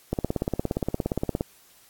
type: click train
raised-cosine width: 2 ms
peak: -11 dBFS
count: 23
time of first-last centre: 0.13-1.409 s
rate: 17.2 Hz
effects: white hiss -56 dBFS RMS until 1.89 s + AAC 64 kbps